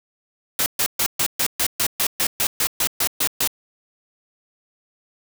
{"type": "noise bursts", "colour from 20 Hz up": "white", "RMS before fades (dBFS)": -20, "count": 15, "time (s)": [0.59, 3.475], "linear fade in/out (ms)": 2, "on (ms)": 71, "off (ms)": 130, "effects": []}